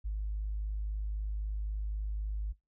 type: tone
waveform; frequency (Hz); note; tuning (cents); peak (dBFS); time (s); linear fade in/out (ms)
sine; 51.91; G#1; 0; -31; 0.04-2.53; 20
effects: noise-tail reverb RT60 0.2 s tail -22 dB re dry + tanh soft clip ceiling -27 dBFS